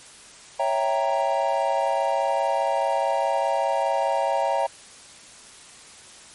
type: chord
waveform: triangle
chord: C# diminished seventh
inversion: none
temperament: equal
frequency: 554.4 / 659.3 / 784 / 932.3 Hz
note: C#5 / E5 / G5 / Bb5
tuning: 0 / 0 / 0 / 0 cents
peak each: -24 dBFS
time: 0.59-4.67 s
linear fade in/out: 10 ms
effects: white hiss -46 dBFS RMS until 6.34 s + MP3 48 kbps